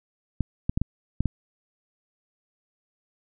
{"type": "clicks", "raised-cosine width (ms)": 5, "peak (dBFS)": -11, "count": 6, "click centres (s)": [0.407, 0.695, 0.775, 0.816, 1.206, 1.257], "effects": []}